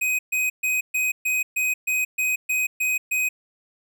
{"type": "tone bursts", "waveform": "square", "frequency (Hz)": 2511, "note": "D#7", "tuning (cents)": 15, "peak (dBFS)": -21, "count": 11, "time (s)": [0.01, 3.29], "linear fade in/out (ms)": 10, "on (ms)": 180, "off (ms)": 130, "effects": []}